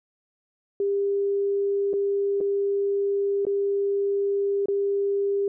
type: tone with dropouts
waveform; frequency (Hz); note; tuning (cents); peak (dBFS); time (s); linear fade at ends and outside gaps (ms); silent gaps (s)
sine; 399.6; G4; +33; -21; 0.8-5.48; 2; 1.932-1.937 / 2.405-2.41 / 3.452-3.467 / 4.658-4.684
effects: none